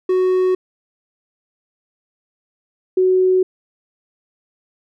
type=tone pair in turn; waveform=triangle / sine; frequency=370 / 371.5 Hz; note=F#4 / F#4; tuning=0 / +7 cents; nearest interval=unison; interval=7 cents; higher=second; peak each=-11 dBFS; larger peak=neither; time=0.09-0.55 / 2.97-3.43 s; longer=neither; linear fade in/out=5 ms; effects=none